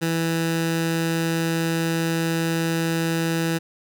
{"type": "tone with notch filter", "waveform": "15% pulse", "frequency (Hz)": 164.81, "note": "E3", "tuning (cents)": 0, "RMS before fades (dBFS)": -23, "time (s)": [0.01, 3.59], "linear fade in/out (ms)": 20, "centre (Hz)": 620, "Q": 1.9, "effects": []}